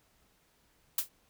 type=noise with exponential decay; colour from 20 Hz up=blue; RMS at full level=-24 dBFS; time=0.98-1.09 s; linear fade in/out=5 ms; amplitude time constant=23 ms; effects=pink hiss -69 dBFS RMS until 1.29 s